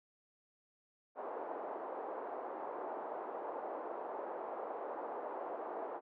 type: band-pass noise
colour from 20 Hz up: white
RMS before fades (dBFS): -43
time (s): 1.15-6.01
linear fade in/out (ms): 50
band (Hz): 370 to 910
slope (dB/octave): 24
effects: none